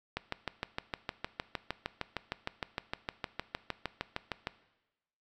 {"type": "click train", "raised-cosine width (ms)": 0.3, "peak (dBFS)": -17, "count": 29, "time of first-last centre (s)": [0.17, 4.471], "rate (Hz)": 6.51, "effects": ["noise-tail reverb RT60 1.0 s tail -17 dB re dry"]}